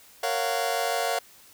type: chord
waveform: sawtooth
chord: Gb major seventh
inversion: first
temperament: just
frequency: 462.5 / 555 / 693.7 / 740 Hz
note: Bb4 / Db5 / F5 / Gb5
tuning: -14 / +2 / -12 / 0 cents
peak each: -28 / -27 / -24 / -27 dBFS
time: 0.23-1.19 s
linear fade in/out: 5 ms
effects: white hiss -53 dBFS RMS until 1.53 s